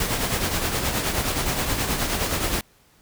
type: noise with tremolo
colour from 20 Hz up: pink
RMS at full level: -22 dBFS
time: 0-2.61 s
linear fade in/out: 2 ms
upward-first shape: triangle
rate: 9.5 Hz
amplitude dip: 55%
effects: pink hiss -58 dBFS RMS until 3.01 s